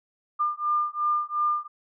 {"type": "beating tone pair", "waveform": "sine", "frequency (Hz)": [1200, 1202.8], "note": ["D6", "D6"], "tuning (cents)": [37, 41], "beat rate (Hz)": 2.8, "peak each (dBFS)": -26, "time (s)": [0.39, 1.68], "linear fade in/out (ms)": 20, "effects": []}